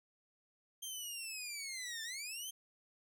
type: linear two-way sweep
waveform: 15% pulse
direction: down then up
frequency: 3189 to 1760 to 3189 Hz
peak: -35 dBFS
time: 0.82-2.51 s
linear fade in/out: 10 ms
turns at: 2.03 s
effects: none